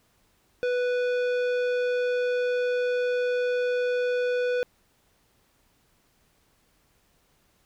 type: tone with tanh clipping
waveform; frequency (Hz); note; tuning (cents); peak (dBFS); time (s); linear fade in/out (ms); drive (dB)
triangle; 493.9; B4; 0; -25; 0.63-4.63; 0; 18
effects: pink hiss -66 dBFS RMS until 7.65 s